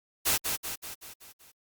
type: noise with echo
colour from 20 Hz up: white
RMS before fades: -25 dBFS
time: 0.25-0.38 s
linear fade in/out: 20 ms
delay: 190 ms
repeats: 6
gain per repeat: -5 dB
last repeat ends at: 1.52 s
effects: Opus 48 kbps